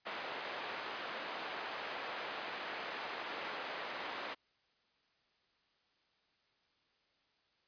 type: band-pass noise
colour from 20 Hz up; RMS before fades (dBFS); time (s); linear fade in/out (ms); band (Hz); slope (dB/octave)
pink; -43; 0.05-4.35; 20; 560 to 3000; 12
effects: white hiss -75 dBFS RMS until 7.67 s + resampled to 11025 Hz